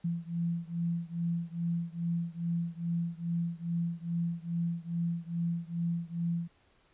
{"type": "beating tone pair", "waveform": "sine", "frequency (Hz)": [168.6, 171], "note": ["E3", "F3"], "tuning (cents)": [39, -36], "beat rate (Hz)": 2.4, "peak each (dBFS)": [-33, -34], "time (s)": [0.04, 6.48], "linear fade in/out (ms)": 10, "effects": ["pink hiss -67 dBFS RMS until 6.93 s", "resampled to 8000 Hz"]}